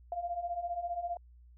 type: beating tone pair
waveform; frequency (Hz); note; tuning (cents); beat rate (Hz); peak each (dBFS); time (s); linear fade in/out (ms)
sine; 684 / 699; F5 / F5; -36 / +1; 15; -39 / -35; 0.12-1.17; 2
effects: added 60 Hz sine -54 dBFS peak until 1.57 s